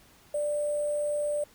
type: tone with sample-and-hold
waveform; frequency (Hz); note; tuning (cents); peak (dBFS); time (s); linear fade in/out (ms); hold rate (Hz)
sine; 589; D5; +5; -26; 0.34-1.44; 5; 8820
effects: pink hiss -58 dBFS RMS until 1.54 s

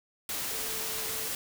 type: tone in noise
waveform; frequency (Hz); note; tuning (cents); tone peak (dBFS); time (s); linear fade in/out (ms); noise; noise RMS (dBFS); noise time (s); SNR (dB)
sine; 442.4; A4; +9; -45; 0.51-1.28; 2; white; -34; 0.29-1.35; -14
effects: none

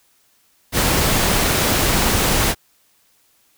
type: noise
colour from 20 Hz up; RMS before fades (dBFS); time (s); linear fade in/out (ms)
pink; -17; 0.72-2.55; 50
effects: white hiss -59 dBFS RMS until 3.57 s

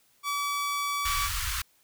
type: tone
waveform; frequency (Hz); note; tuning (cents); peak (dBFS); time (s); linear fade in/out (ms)
sawtooth; 1146; D6; -43; -24; 0.23-1.3; 50
type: band-stop noise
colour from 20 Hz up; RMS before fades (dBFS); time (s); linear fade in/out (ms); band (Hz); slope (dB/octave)
pink; -31; 1.05-1.62; 5; 100 to 1100; 48
effects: white hiss -65 dBFS RMS until 1.83 s

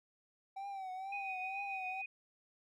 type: tone with vibrato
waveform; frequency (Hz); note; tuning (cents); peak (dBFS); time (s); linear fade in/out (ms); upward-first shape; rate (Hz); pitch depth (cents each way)
triangle; 770; G5; -31; -39; 0.56-2.02; 10; triangle; 2.1; 79
type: tone with tremolo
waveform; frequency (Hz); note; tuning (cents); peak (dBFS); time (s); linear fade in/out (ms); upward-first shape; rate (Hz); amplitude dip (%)
sine; 2489; D#7; 0; -39; 1.12-2.06; 5; triangle; 6.9; 45
effects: none

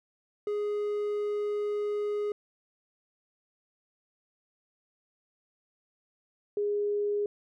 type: tone pair in turn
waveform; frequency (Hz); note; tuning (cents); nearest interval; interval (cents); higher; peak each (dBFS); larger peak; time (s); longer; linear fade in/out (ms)
triangle / sine; 415.3 / 412; G#4 / G#4; 0 / -14; unison; 14; first; -26; neither; 0.47-2.32 / 6.57-7.26; first; 2
effects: none

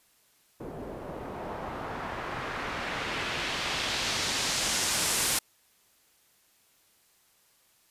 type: noise with low-pass filter sweep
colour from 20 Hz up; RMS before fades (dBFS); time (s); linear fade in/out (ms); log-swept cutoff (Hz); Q
white; -32; 0.6-5.39; 5; 450 to 11000; 1
effects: white hiss -65 dBFS RMS until 7.9 s + resampled to 32000 Hz

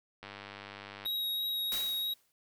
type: click train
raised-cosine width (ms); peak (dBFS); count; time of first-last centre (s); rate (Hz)
0.3; -28; 84; 0.23-1.06; 100
type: tone with vibrato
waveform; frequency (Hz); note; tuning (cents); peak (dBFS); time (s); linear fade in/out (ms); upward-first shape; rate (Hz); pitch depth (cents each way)
square; 3803; A#7; +34; -32; 1.05-2.14; 10; sine; 3; 9
type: noise with exponential decay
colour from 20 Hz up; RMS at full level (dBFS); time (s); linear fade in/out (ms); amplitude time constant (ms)
white; -37; 1.72-2.32; 0; 130
effects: none

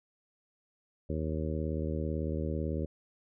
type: harmonic tone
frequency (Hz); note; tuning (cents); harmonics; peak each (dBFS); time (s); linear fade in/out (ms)
78; D#2; +5; 1 / 2 / 3 / 4 / 5 / 6 / 7; -34 / -37 / -39 / -40 / -41 / -42 / -42; 1.09-2.86; 10
effects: none

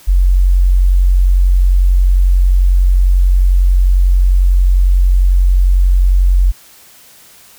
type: tone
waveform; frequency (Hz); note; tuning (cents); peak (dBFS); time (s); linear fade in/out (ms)
sine; 45.57; F#1; -26; -6; 0.07-6.52; 20
effects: white hiss -42 dBFS RMS until 7.58 s

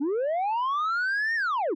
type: linear two-way sweep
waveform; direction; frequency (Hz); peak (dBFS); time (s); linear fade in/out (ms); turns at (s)
sine; up then down; 261.6 to 1864.7 to 261.6; -21; 0-1.75; 20; 1.35
effects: tanh soft clip ceiling -23 dBFS

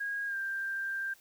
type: tone with pitch glide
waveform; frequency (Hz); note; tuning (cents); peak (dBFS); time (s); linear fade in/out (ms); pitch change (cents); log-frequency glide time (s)
sine; 1637 to 1583.1; G#6 to G6; -25 to +17; -32; 0-1.14; 10; -58; 0.27-0.36
effects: white hiss -61 dBFS RMS until 1.2 s

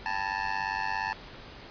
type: tone with amplitude modulation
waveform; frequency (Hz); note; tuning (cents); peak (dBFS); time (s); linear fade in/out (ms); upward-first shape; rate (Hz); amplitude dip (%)
25% pulse; 880; A5; 0; -21; 0.06-1.13; 0; sine; 97.3; 100
effects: pink hiss -46 dBFS RMS until 1.7 s + resampled to 11025 Hz

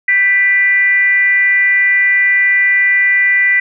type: tone with frequency modulation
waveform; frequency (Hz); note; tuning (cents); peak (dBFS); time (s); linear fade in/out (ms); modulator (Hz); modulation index
sine; 1977; B6; +1; -8; 0.08-3.6; 5; 415; 0.4
effects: none

